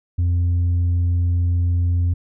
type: tone with tanh clipping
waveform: sine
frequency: 87.31 Hz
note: F2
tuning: in tune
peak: -16 dBFS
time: 0.18-2.14 s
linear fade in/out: 10 ms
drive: 2 dB
effects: none